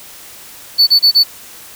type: tone bursts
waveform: triangle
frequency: 4475 Hz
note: C#8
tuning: 16 cents sharp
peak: -4 dBFS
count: 4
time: 0.78-1.238 s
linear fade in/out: 20 ms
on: 92 ms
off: 30 ms
effects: white hiss -36 dBFS RMS until 1.75 s